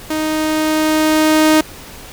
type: tone with level ramp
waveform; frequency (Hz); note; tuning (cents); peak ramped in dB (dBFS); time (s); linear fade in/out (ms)
sawtooth; 311.1; D#4; 0; -13 to -4; 0.1-1.61; 5
effects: pink hiss -35 dBFS RMS until 2.12 s